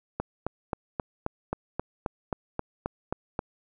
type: click train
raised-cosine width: 1 ms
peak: -14 dBFS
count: 13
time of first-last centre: 0.2-3.391 s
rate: 3.76 Hz
effects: none